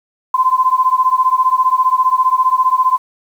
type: beating tone pair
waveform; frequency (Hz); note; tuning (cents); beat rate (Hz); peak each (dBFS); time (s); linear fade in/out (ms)
sine; 1021 / 1036; C6 / C6; -43 / -17; 15; -13; 0.34-2.98; 5
effects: 7-bit